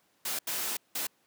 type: noise bursts at uneven times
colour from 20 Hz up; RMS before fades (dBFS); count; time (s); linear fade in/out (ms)
white; -33; 3; 0.25-0.39 / 0.47-0.77 / 0.95-1.07; 5
effects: pink hiss -69 dBFS RMS until 1.26 s + high-pass 200 Hz 12 dB/octave